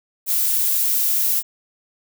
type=noise; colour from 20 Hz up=violet; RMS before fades=-19 dBFS; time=0.26-1.43 s; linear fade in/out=50 ms; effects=none